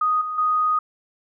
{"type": "tone with level steps", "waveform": "sine", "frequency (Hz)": 1244.5, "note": "D#6", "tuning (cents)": 0, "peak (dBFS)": [-17, -25, -17], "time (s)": [0.01, 0.79], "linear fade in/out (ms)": 5, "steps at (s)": [0.21, 0.38], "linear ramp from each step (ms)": 5, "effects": []}